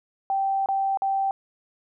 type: tone with dropouts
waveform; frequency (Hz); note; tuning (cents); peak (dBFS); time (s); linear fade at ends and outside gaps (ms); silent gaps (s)
sine; 780; G5; -9; -21; 0.3-1.31; 1; 0.66-0.687 / 0.973-1.02
effects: none